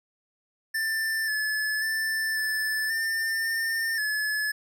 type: tone with pitch steps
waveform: square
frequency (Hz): 1778 / 1723 / 1767 / 1749 / 1798 / 1808 / 1715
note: A6 / A6 / A6 / A6 / A6 / A6 / A6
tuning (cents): +18 / -37 / +7 / -11 / +37 / +47 / -45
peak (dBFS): -26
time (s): 0.74-4.52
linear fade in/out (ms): 10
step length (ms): 540
effects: none